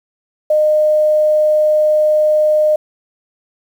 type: tone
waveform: sine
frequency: 611 Hz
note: D#5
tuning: 32 cents flat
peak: -9 dBFS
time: 0.5-2.76 s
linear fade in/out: 5 ms
effects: 7-bit